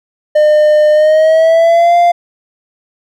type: tone with pitch glide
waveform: triangle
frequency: 605 to 695 Hz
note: D#5 to F5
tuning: -49 to -9 cents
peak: -3 dBFS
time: 0.35-2.12 s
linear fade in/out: 10 ms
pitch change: +240 cents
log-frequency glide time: 0.92-1.96 s
effects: none